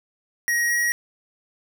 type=tone pair in turn; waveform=square; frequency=1891 / 1900.6 Hz; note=A#6 / A#6; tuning=+24 / +33 cents; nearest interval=unison; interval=9 cents; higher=second; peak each=-20 dBFS; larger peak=neither; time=0.48-0.7 / 0.7-0.92 s; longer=neither; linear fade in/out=0 ms; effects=none